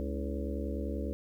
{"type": "harmonic tone with a mistuned harmonic", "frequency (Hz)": 70.2, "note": "C#2", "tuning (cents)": 22, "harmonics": [1, 3, 4, 5, 6, 7, 8], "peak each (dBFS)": [-35, -40, -41, -42, -43, -43, -44], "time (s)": [0, 1.13], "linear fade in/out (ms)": 0, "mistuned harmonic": 5, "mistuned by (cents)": -120, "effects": ["11-bit"]}